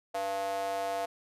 square tone with high-pass filter, 98 Hz, G2, in tune, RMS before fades -33 dBFS, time 0.14-1.06 s, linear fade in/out 10 ms, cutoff 630 Hz, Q 7.3, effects resampled to 32000 Hz

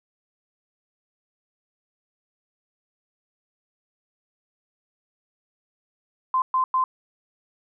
sine tone bursts at uneven times, 1036 Hz, C6, 17 cents flat, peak -18 dBFS, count 3, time 6.34-6.42 / 6.54-6.64 / 6.74-6.84 s, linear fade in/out 2 ms, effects none

